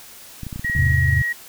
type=clicks; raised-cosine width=5 ms; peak=-18 dBFS; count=12; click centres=0.433 / 0.467 / 0.528 / 0.56 / 0.595 / 0.647 / 0.698 / 0.752 / 0.79 / 0.824 / 0.868 / 0.921 s
type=tone; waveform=sine; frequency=1900 Hz; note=A#6; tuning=33 cents sharp; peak=-20 dBFS; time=0.64-1.33 s; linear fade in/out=10 ms
type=chord; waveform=sine; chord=E augmented; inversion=none; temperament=equal; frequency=82.41 / 103.83 / 130.81 Hz; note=E2 / G#2 / B#2; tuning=0 / 0 / 0 cents; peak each=-19 / -22 / -19 dBFS; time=0.76-1.22 s; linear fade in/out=5 ms
effects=white hiss -42 dBFS RMS until 1.48 s